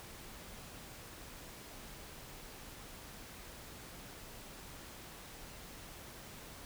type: silence
effects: pink hiss -51 dBFS RMS until 6.65 s